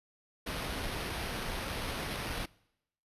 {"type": "noise with sample-and-hold", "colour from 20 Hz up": "pink", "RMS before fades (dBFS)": -37, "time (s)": [0.46, 2.46], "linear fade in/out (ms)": 10, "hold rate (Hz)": 7350, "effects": ["noise-tail reverb RT60 0.8 s tail -23 dB re dry", "resampled to 32000 Hz"]}